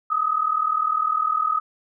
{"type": "tone pair together", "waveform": "sine", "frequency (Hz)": [1236.1, 1276], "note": ["D#6", "D#6"], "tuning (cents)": [-12, 43], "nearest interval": "minor second", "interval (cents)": 55, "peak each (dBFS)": -22, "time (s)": [0.1, 1.6], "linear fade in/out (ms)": 10, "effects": []}